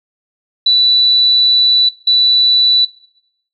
sine tone pair in turn, 3963 / 3963 Hz, B7 / B7, +5 / +5 cents, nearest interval unison, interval 0 cents, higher neither, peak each -7 dBFS, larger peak neither, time 0.66-1.89 / 2.07-2.85 s, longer first, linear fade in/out 5 ms, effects noise-tail reverb RT60 0.7 s tail -18 dB re dry

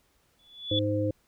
sine tone with exponential growth, 3437 Hz, A7, 41 cents flat, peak -23 dBFS, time 0.39-0.79 s, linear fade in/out 2 ms, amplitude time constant 85 ms
harmonic tone, 103.83 Hz, G#2, in tune, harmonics 1 / 3 / 5, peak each -29 / -29 / -29 dBFS, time 0.71-1.11 s, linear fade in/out 5 ms
effects pink hiss -68 dBFS RMS until 1.27 s

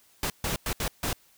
pink noise bursts at uneven times, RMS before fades -29 dBFS, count 5, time 0.23-0.3 / 0.44-0.56 / 0.66-0.73 / 0.8-0.88 / 1.03-1.13 s, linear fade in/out 2 ms, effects white hiss -61 dBFS RMS until 1.37 s

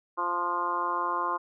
harmonic tone with a mistuned harmonic, 174.61 Hz, F3, in tune, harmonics 2 / 3 / 4 / 5 / 6 / 7 / 8, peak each -38 / -40 / -40 / -36 / -28 / -34 / -40 dBFS, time 0.17-1.38 s, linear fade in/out 20 ms, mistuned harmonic 8, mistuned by +22 cents, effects none

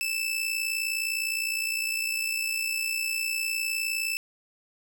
sawtooth tone with amplitude modulation, 2637 Hz, E7, in tune, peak -21 dBFS, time 0.01-4.17 s, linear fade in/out 0 ms, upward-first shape sine, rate 59.7 Hz, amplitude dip 60%, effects none

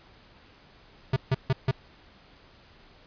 square tone bursts, 132.1 Hz, C3, 17 cents sharp, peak -21 dBFS, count 4, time 1.13-1.712 s, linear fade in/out 5 ms, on 33 ms, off 150 ms, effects pink hiss -55 dBFS RMS until 3.06 s + resampled to 11025 Hz

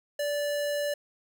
square tone, 582 Hz, D5, 16 cents flat, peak -28 dBFS, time 0.19-0.94 s, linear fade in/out 5 ms, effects none

